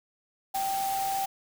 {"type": "tone in noise", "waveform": "sine", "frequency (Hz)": 780, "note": "G5", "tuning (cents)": -9, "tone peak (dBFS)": -27, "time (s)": [0.54, 1.26], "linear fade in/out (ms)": 10, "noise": "white", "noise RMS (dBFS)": -37, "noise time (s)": [0.54, 1.26], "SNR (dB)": 7, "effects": []}